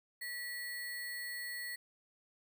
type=tone with sample-and-hold; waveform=sine; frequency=1940 Hz; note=B6; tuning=31 cents flat; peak=-39 dBFS; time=0.21-1.76 s; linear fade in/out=10 ms; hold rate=6300 Hz; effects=none

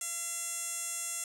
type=tone with band-pass filter; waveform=15% pulse; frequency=680 Hz; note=F5; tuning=46 cents flat; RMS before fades=-37 dBFS; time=0.01-1.24 s; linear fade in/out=2 ms; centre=8700 Hz; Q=5.8; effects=none

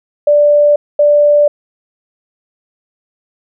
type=tone pair in turn; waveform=sine; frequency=587.3 / 587.3 Hz; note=D5 / D5; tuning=0 / 0 cents; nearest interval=unison; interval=0 cents; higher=neither; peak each=-5 dBFS; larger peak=neither; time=0.27-0.76 / 0.99-1.48 s; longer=neither; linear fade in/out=5 ms; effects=none

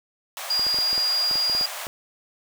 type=high-pass noise; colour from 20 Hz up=pink; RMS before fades=-34 dBFS; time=0.37-1.87 s; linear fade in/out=0 ms; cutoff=580 Hz; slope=48 dB/octave
type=tone; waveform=sine; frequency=4838 Hz; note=D#8; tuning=49 cents flat; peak=-20 dBFS; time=0.5-1.66 s; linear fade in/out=5 ms
type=clicks; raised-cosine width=1 ms; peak=-21 dBFS; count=12; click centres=0.595 / 0.667 / 0.744 / 0.787 / 0.93 / 0.979 / 1.312 / 1.356 / 1.498 / 1.55 / 1.611 / 1.868 s
effects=none

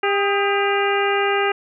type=harmonic tone with a mistuned harmonic; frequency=400 Hz; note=G4; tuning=35 cents sharp; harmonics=1 / 2 / 3 / 4 / 5 / 6 / 7; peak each=-20 / -23 / -25 / -26 / -27 / -28 / -28 dBFS; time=0.03-1.52 s; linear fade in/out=5 ms; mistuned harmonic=3; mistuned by=+65 cents; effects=none

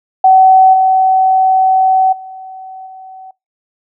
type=tone with level steps; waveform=sine; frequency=757 Hz; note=F#5; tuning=39 cents sharp; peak=-3 / -7 / -27 / -30 dBFS; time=0.24-3.31 s; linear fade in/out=5 ms; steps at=0.73 / 2.12 / 2.86 s; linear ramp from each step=10 ms; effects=noise-tail reverb RT60 0.2 s tail -23 dB re dry

